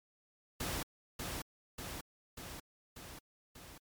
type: noise with echo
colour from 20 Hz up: pink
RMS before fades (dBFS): -38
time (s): 0.6-0.83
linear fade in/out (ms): 5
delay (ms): 590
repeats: 5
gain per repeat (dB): -3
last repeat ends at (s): 3.78
effects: MP3 96 kbps